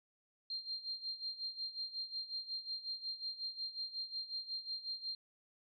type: tone with tremolo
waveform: sine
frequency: 4186 Hz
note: C8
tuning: in tune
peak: -37 dBFS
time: 0.5-5.15 s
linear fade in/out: 2 ms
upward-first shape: sine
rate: 5.5 Hz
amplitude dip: 80%
effects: none